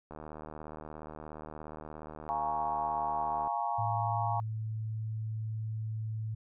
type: click train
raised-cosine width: 1 ms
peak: -30 dBFS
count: 260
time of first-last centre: 0.11-3.474 s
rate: 77 Hz
type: chord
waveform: sine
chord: Bb minor seventh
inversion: second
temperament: equal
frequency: 698.5 / 830.6 / 932.3 / 1108.7 Hz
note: F5 / Ab5 / Bb5 / Db6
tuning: 0 / 0 / 0 / 0 cents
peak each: -36 / -34 / -35 / -38 dBFS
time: 2.29-4.4 s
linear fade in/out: 0 ms
type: tone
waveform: sine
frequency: 109.8 Hz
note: A2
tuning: 3 cents flat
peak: -33 dBFS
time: 3.78-6.35 s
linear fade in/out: 10 ms
effects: none